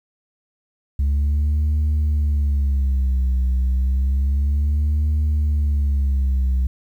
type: tone with vibrato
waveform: sine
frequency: 69.3 Hz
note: C#2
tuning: in tune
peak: -13 dBFS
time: 0.99-6.67 s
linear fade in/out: 5 ms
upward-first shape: sine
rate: 0.3 Hz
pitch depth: 150 cents each way
effects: tanh soft clip ceiling -15 dBFS + 9-bit